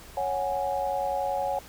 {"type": "chord", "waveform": "sine", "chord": "C# suspended fourth", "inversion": "none", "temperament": "equal", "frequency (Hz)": [554.4, 740, 830.6], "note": ["C#5", "F#5", "G#5"], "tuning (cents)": [0, 0, 0], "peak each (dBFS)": -30, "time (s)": [0.17, 1.59], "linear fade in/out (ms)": 2, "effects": ["added 60 Hz sine -50 dBFS peak until 1.68 s", "pink hiss -48 dBFS RMS until 1.68 s"]}